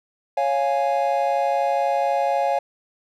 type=chord; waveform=triangle; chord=Db major; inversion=none; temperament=equal; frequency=554.4 / 698.5 / 830.6 Hz; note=Db5 / F5 / Ab5; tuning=0 / 0 / 0 cents; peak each=-21 dBFS; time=0.37-2.59 s; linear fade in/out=5 ms; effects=none